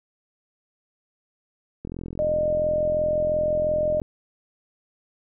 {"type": "click train", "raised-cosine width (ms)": 3, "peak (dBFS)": -21, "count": 94, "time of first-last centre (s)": [1.85, 4.018], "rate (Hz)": 42.9}
{"type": "tone", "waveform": "sine", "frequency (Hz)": 610, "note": "D#5", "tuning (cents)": -34, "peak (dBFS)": -20, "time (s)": [2.19, 4], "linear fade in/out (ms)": 0}
{"effects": []}